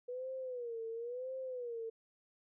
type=tone with vibrato; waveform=sine; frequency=486.6 Hz; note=B4; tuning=26 cents flat; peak=-39 dBFS; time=0.08-1.9 s; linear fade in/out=10 ms; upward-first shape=sine; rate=0.97 Hz; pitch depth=130 cents each way; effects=none